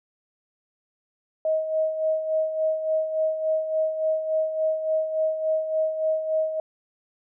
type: tone with tremolo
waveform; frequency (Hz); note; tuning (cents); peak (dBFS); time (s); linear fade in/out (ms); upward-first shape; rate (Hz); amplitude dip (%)
sine; 631; D#5; +24; -19; 1.45-6.6; 2; sine; 3.5; 60
effects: none